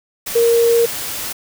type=tone in noise; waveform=sine; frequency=466.2 Hz; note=A#4; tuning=in tune; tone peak=-10 dBFS; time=0.35-0.86 s; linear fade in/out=10 ms; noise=white; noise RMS=-25 dBFS; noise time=0.26-1.33 s; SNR=+12 dB; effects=none